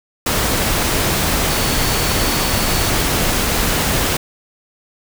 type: tone in noise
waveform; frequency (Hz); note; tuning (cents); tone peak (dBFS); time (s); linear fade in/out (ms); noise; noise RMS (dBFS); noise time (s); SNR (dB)
sine; 4451; C#8; +6; -28; 1.5-2.9; 5; pink; -17; 0.26-4.17; -14
effects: none